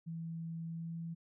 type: tone with pitch glide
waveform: sine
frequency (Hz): 164.81 to 166.34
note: E3 to E3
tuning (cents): 0 to +16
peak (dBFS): -39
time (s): 0.06-1.15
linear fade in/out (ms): 20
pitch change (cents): +16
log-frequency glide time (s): 0.65-0.97
effects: none